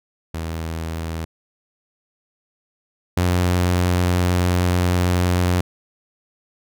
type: tone pair in turn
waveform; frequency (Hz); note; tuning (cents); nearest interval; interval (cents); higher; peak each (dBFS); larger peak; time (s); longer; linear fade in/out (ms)
sawtooth; 81.6 / 89.35; E2 / F2; -17 / +40; major second; 157; second; -21 / -12; second; 0.34-1.25 / 3.17-5.61; second; 5
effects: none